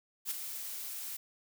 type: noise with ADSR envelope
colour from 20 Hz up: blue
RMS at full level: -33 dBFS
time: 0.25-1.17 s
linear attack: 56 ms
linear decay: 16 ms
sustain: -8 dB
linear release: 8 ms
effects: none